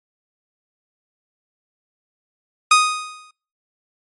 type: tone with exponential decay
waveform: sawtooth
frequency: 1244.5 Hz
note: D#6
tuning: in tune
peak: -4 dBFS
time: 2.71-3.31 s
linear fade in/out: 5 ms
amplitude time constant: 130 ms
effects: noise-tail reverb RT60 0.4 s tail -26 dB re dry + MP3 48 kbps